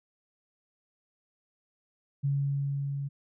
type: tone with level ramp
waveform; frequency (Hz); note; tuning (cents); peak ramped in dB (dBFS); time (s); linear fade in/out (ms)
sine; 140.1; C#3; +19; -24 to -31; 2.23-3.09; 20
effects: none